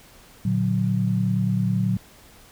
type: chord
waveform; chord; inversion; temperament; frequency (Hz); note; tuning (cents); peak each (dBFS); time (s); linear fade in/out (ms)
sine; Bb augmented; none; equal; 116.54 / 146.83 / 185; Bb2 / D3 / F#3; 0 / 0 / 0; -23 / -28 / -22; 0.45-1.97; 5
effects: pink hiss -50 dBFS RMS until 2.51 s